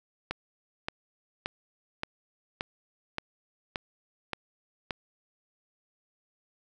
click train, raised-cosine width 0.3 ms, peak -15 dBFS, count 9, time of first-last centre 0.31-4.908 s, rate 1.74 Hz, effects none

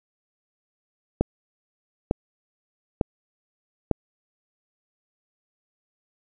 click train, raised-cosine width 2 ms, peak -6 dBFS, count 4, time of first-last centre 1.21-3.913 s, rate 1.11 Hz, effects none

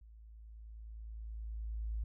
sine tone with level ramp, 54.8 Hz, A1, 6 cents flat, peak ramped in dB -54 to -34 dBFS, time 0.01-2.04 s, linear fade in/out 5 ms, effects none

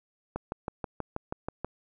click train, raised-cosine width 1 ms, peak -18 dBFS, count 9, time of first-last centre 0.36-1.646 s, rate 6.22 Hz, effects none

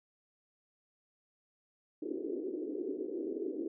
white band-pass noise, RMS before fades -38 dBFS, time 2.02-3.68 s, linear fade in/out 5 ms, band 290 to 410 Hz, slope 48 dB/octave, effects none

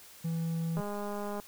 triangle tone, 164.81 Hz, E3, in tune, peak -28 dBFS, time 0.24-0.81 s, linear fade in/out 10 ms
click train, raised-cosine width 1 ms, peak -25 dBFS, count 130, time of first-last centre 0.77-1.399 s, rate 205 Hz
effects white hiss -53 dBFS RMS until 1.47 s

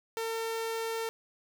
sawtooth tone, 452.5 Hz, A4, 48 cents sharp, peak -28 dBFS, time 0.17-1.09 s, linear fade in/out 0 ms, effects none

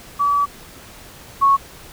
sine tone pair in turn, 1146 / 1103.9 Hz, D6 / C#6, -43 / -8 cents, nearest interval minor second, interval 65 cents, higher first, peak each -14 / -10 dBFS, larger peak second, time 0.19-0.46 / 1.41-1.57 s, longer first, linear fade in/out 20 ms, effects pink hiss -41 dBFS RMS until 1.92 s

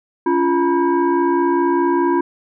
sine tone with frequency modulation, 346.9 Hz, F4, 12 cents flat, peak -13 dBFS, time 0.26-2.21 s, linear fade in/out 5 ms, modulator 629 Hz, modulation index 1.1, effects none

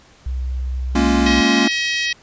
sine tone with vibrato, 63.8 Hz, C2, 43 cents flat, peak -20 dBFS, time 0.26-1.41 s, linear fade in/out 5 ms, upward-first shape triangle, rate 4.6 Hz, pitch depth 8 cents each way
square chord, Bb minor seventh, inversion third, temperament equal, 207.7 / 233.1 / 277.2 / 349.2 Hz, Ab3 / Bb3 / Db4 / F4, 0 / 0 / 0 / 0 cents, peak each -22 / -19 / -19 / -23 dBFS, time 0.95-1.68 s, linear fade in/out 5 ms
harmonic tone, 637 Hz, D#5, 41 cents sharp, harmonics 3 / 4 / 5 / 6 / 7 / 8 / 9, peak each -22 / -24 / -26 / -28 / -29 / -30 / -31 dBFS, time 1.26-2.13 s, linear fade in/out 5 ms
white high-pass noise, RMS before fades -34 dBFS, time 1.71-2.06 s, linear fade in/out 2 ms, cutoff 5300 Hz, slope 96 dB/octave
effects pink hiss -49 dBFS RMS until 2.22 s + resampled to 16000 Hz

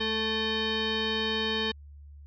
sine tone with frequency modulation, 1760 Hz, A6, in tune, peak -26 dBFS, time 0-1.72 s, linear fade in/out 10 ms, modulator 659 Hz, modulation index 3.4, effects added 72 Hz sine -45 dBFS peak until 2.26 s

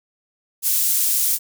pink high-pass noise, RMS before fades -19 dBFS, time 0.62-1.39 s, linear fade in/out 50 ms, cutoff 9600 Hz, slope 12 dB/octave, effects none

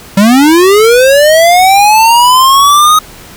square linear sweep, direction up, 190 to 1261 Hz, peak -3 dBFS, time 0.17-2.99 s, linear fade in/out 5 ms, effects pink hiss -32 dBFS RMS until 3.36 s

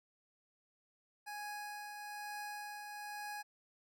25% pulse tone with tremolo, 830.6 Hz, G#5, in tune, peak -38 dBFS, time 1.26-3.43 s, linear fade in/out 20 ms, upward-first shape triangle, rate 1.1 Hz, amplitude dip 40%, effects none

